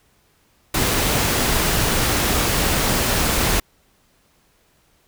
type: noise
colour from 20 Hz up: pink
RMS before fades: -19 dBFS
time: 0.74-3.6 s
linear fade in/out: 5 ms
effects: pink hiss -60 dBFS RMS until 5.07 s